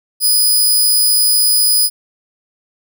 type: tone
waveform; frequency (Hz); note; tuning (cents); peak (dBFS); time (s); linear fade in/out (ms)
10% pulse; 4978; D#8; 0; -3; 0.2-1.9; 50
effects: none